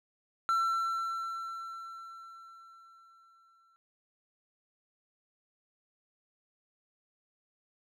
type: tone with exponential decay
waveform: triangle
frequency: 1346 Hz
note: E6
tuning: 36 cents sharp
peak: -23 dBFS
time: 0.49-3.76 s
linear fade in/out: 0 ms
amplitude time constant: 710 ms
effects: none